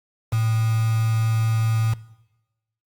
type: tone with quantisation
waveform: sine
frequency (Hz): 111.9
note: A2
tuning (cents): +30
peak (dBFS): -18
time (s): 0.32-1.94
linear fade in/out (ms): 10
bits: 5
effects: noise-tail reverb RT60 1.0 s tail -20 dB re dry + Opus 48 kbps